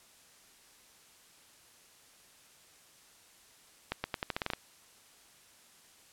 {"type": "accelerating click train", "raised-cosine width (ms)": 0.3, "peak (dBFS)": -16, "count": 10, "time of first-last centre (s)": [3.92, 4.535], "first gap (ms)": 120, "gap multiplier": 0.85, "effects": ["white hiss -60 dBFS RMS until 6.12 s", "low-pass 11000 Hz 12 dB/octave"]}